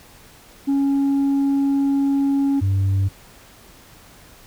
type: tone pair in turn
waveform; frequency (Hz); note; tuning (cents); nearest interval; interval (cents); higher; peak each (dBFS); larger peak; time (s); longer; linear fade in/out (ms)
sine; 277.2 / 97.22; C#4 / G2; 0 / -14; octave + tritone; 1814; first; -13; neither; 0.67-2.61 / 2.61-3.09; first; 20
effects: tanh soft clip ceiling -15 dBFS + pink hiss -47 dBFS RMS until 4.46 s